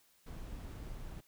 brown noise, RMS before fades -45 dBFS, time 0.26-1.21 s, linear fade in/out 10 ms, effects white hiss -69 dBFS RMS until 1.27 s

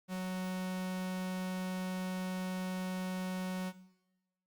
45% pulse tone, 185 Hz, F#3, in tune, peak -35 dBFS, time 0.08-3.73 s, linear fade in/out 50 ms, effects noise-tail reverb RT60 1.0 s tail -17 dB re dry + Opus 48 kbps

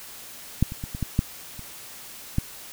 clicks, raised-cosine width 5 ms, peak -6 / -21 / -19 / -19 / -13 / -7 / -26 / -9 dBFS, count 8, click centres 0.626 / 0.721 / 0.839 / 0.949 / 1.027 / 1.191 / 1.593 / 2.384 s, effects white hiss -42 dBFS RMS until 2.72 s

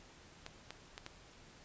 clicks, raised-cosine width 0.2 ms, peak -27 dBFS, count 4, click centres 0.464 / 0.706 / 0.979 / 1.064 s, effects pink hiss -59 dBFS RMS until 1.64 s + resampled to 16000 Hz

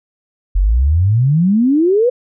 sine exponential sweep, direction up, 42.94 to 513 Hz, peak -9 dBFS, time 0.55-2.1 s, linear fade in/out 10 ms, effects none

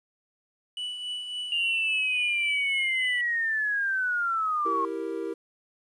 triangle tone with tremolo, 2961 Hz, F#7, 1 cent sharp, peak -28 dBFS, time 0.77-3.21 s, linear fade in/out 2 ms, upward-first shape triangle, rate 3.6 Hz, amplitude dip 50%
sine linear sweep, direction down, 2823 to 1077 Hz, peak -24 dBFS, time 1.52-4.85 s, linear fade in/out 2 ms
triangle chord, E diminished, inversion none, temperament equal, 329.6 / 392 / 466.2 Hz, E4 / G4 / Bb4, 0 / 0 / 0 cents, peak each -32 dBFS, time 4.65-5.34 s, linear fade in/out 10 ms
effects resampled to 24000 Hz + 10-bit

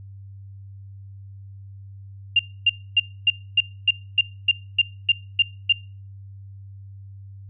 sine tone bursts, 2794 Hz, F7, in tune, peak -12 dBFS, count 12, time 2.36-5.726 s, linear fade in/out 5 ms, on 33 ms, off 270 ms, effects noise-tail reverb RT60 0.4 s tail -24 dB re dry + added 98 Hz sine -38 dBFS peak until 7.49 s

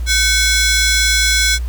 15% pulse ring-modulated tone, 1864.7 Hz, A#6, in tune, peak -3 dBFS, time 0.06-1.59 s, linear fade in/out 50 ms, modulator 340 Hz, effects added 60 Hz sine -18 dBFS peak until 1.68 s + pink hiss -43 dBFS RMS until 1.68 s

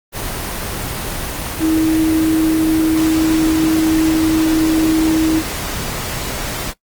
sine tone in noise, 318.4 Hz, D#4, 40 cents sharp, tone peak -11 dBFS, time 1.59-5.43 s, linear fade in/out 50 ms, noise pink, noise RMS -23 dBFS, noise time 0.12-6.74 s, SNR +9 dB, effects noise-tail reverb RT60 0.1 s tail -18 dB re dry + Opus 24 kbps

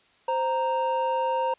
triangle tone pair together, 521.9 / 930 Hz, C5 / A#5, -4 / -4 cents, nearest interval minor seventh, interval 1000 cents, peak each -25 / -23 dBFS, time 0.28-1.54 s, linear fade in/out 5 ms, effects white hiss -61 dBFS RMS until 1.58 s + resampled to 8000 Hz

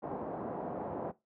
white low-pass noise, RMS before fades -38 dBFS, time 0.02-1.12 s, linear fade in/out 20 ms, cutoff 800 Hz, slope 24 dB/octave, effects noise-tail reverb RT60 0.2 s tail -17 dB re dry + high-pass 150 Hz 12 dB/octave

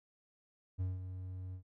triangle tone with ADSR envelope, 92.5 Hz, F#2, in tune, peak -30 dBFS, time 0.78-1.63 s, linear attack 28 ms, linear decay 180 ms, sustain -9 dB, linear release 91 ms, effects none

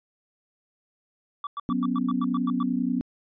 triangle tone bursts, 1154 Hz, D6, 31 cents flat, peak -27 dBFS, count 10, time 1.44-2.63 s, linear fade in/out 2 ms, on 29 ms, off 100 ms
sine chord, F# suspended fourth, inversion none, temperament equal, 185 / 246.9 / 277.2 Hz, F#3 / B3 / C#4, 0 / 0 / 0 cents, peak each -30 / -25 / -29 dBFS, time 1.69-3.01 s, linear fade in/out 0 ms
effects resampled to 11025 Hz

